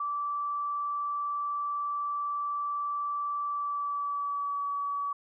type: tone with pitch glide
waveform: sine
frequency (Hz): 1162 to 1140.1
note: D6 to C#6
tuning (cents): -19 to +48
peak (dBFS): -29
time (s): 0-5.13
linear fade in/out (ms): 5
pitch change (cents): -33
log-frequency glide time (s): 3.46-4.65
effects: none